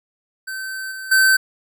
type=tone with level steps; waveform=square; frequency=1541 Hz; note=G6; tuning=30 cents flat; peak=-27 / -30 / -12 dBFS; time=0.47-1.37 s; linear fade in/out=10 ms; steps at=0.91 / 1.11 s; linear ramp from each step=10 ms; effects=none